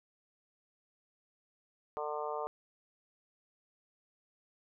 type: harmonic tone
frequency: 150 Hz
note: D3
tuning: 37 cents sharp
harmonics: 3 / 4 / 5 / 6 / 7 / 8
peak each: -40 / -41 / -42 / -43 / -43 / -44 dBFS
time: 1.97-2.47 s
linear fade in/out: 0 ms
effects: none